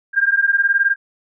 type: beating tone pair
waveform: sine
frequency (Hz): 1594 / 1613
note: G6 / G6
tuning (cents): +28 / +49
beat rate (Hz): 19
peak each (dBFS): -16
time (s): 0.13-0.96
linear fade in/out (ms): 50
effects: none